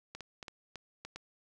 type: clicks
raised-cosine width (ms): 0.2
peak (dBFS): -26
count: 7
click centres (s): 0.15 / 0.207 / 0.428 / 0.482 / 0.757 / 1.05 / 1.16
effects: none